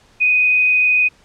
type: tone with frequency modulation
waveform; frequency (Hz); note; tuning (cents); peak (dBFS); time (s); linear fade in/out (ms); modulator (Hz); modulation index
sine; 2495; D#7; +4; -11; 0.2-1.09; 20; 27.2; 0.84
effects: pink hiss -52 dBFS RMS until 1.24 s + low-pass 7000 Hz 12 dB/octave